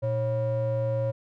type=ring-modulated tone; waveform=triangle; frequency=214 Hz; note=A3; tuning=48 cents flat; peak=-19 dBFS; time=0.02-1.12 s; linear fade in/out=20 ms; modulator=331 Hz; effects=none